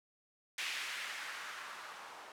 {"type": "noise with low-pass filter sweep", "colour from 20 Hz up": "violet", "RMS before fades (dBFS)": -44, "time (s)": [0.58, 2.32], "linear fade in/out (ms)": 2, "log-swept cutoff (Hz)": [2500, 880], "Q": 1.6, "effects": []}